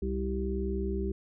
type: harmonic tone with a mistuned harmonic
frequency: 65.41 Hz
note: C2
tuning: in tune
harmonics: 1 / 3 / 5 / 6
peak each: -32 / -35 / -39 / -34 dBFS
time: 0.02-1.12 s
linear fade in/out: 5 ms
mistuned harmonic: 6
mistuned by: -22 cents
effects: none